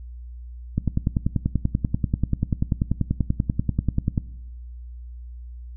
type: click train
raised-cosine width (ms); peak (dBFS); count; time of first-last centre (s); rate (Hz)
5; -8; 36; 0.78-4.178; 10.3
effects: noise-tail reverb RT60 1.0 s tail -20 dB re dry + added 60 Hz sine -35 dBFS peak until 5.76 s